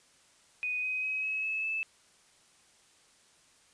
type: tone with pitch steps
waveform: sine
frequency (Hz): 2489 / 2515 / 2541 / 2568 / 2595 / 2622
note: D#7 / D#7 / D#7 / E7 / E7 / E7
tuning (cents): 0 / +18 / +36 / -46 / -28 / -10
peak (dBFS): -30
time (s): 0.63-1.83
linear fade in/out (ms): 0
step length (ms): 200
effects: white hiss -63 dBFS RMS until 3.73 s + resampled to 22050 Hz